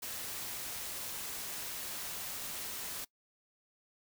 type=noise; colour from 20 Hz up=white; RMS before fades=-41 dBFS; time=0.02-3.05 s; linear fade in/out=10 ms; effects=noise-tail reverb RT60 0.1 s tail -22 dB re dry